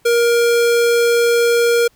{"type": "tone", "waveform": "square", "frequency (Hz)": 471.2, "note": "A#4", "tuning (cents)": 19, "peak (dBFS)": -12, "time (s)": [0.05, 1.88], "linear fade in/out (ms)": 10, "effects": ["pink hiss -56 dBFS RMS until 1.95 s"]}